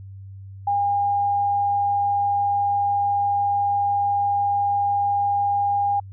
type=tone; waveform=sine; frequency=809 Hz; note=G#5; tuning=46 cents flat; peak=-18 dBFS; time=0.67-6 s; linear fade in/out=5 ms; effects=added 97 Hz sine -36 dBFS peak until 6.12 s